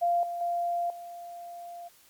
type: tone with level steps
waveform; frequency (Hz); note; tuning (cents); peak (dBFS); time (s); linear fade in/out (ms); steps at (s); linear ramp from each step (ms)
sine; 694; F5; -11; -22 / -31 / -26 / -39; 0.01-1.89; 20; 0.23 / 0.41 / 0.9; 2
effects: white hiss -59 dBFS RMS until 2.09 s + MP3 96 kbps